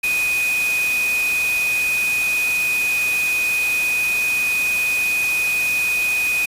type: tone in noise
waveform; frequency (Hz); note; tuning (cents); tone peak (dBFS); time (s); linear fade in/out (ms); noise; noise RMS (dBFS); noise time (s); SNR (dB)
sine; 2489; D#7; 0; -17; 0.03-6.46; 10; white; -28; 0.03-6.46; +8
effects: resampled to 32000 Hz